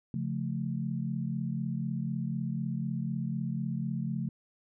sine chord, Db augmented, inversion none, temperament equal with one note detuned, 138.59 / 174.61 / 218.6 Hz, Db3 / F3 / A3, 0 / 0 / -11 cents, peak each -34 / -35 / -35 dBFS, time 0.14-4.29 s, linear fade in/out 2 ms, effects none

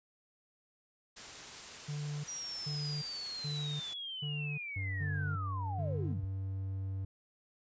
white noise, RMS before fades -47 dBFS, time 1.16-3.94 s, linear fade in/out 10 ms
triangle tone bursts, 147.4 Hz, D3, 7 cents sharp, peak -34 dBFS, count 6, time 1.88-6.14 s, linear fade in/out 10 ms, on 360 ms, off 420 ms
sine linear sweep, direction down, 5810 to 32.77 Hz, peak -39 dBFS, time 2.27-6.26 s, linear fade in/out 20 ms
triangle tone, 96.2 Hz, G2, 32 cents flat, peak -33 dBFS, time 4.76-7.05 s, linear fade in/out 5 ms
effects resampled to 16000 Hz

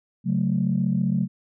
sine chord, F# minor, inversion second, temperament equal, 138.59 / 185 / 220 Hz, C#3 / F#3 / A3, 0 / 0 / 0 cents, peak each -25 / -22 / -25 dBFS, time 0.24-1.28 s, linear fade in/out 50 ms, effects tanh soft clip ceiling -11 dBFS

